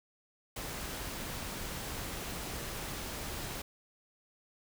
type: noise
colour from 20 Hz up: pink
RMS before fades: -40 dBFS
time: 0.56-3.62 s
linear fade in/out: 5 ms
effects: none